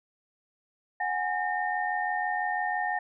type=tone cluster; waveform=sine; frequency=736 / 822 / 1823 Hz; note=F#5 / G#5 / A#6; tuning=-9 / -18 / -39 cents; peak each=-31 dBFS; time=1-2.99 s; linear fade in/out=5 ms; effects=none